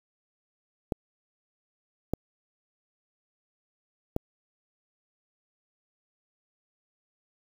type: clicks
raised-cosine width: 2 ms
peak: -13 dBFS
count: 3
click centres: 0.922 / 2.136 / 4.164 s
effects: 7-bit